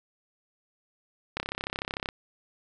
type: click train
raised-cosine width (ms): 0.3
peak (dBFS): -14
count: 25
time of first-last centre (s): 1.37-2.089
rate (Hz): 33.4
effects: none